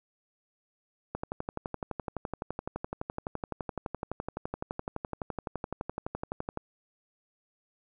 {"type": "click train", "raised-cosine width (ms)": 1, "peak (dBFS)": -19, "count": 65, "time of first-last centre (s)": [1.15, 6.574], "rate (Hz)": 11.8, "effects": []}